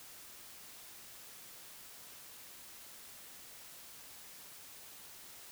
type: silence
effects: white hiss -53 dBFS RMS until 5.51 s